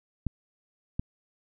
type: clicks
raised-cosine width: 5 ms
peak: -16 dBFS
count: 2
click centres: 0.267 / 0.995 s
effects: none